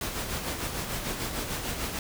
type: noise with tremolo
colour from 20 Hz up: pink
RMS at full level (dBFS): -31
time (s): 0.01-1.99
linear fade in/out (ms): 2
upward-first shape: sine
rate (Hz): 6.7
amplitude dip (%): 45
effects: none